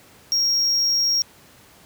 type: tone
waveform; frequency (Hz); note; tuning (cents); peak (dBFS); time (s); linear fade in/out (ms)
triangle; 5588; F8; 0; -16; 0.32-1.22; 0
effects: pink hiss -50 dBFS RMS until 1.85 s + high-pass 80 Hz 12 dB/octave